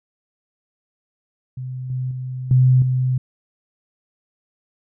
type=tone with level steps; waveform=sine; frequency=128.2 Hz; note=C3; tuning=35 cents flat; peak=-26 / -21 / -25 / -10 / -16 dBFS; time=1.57-3.18 s; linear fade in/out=5 ms; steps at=1.9 / 2.11 / 2.51 / 2.82 s; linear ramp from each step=2 ms; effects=none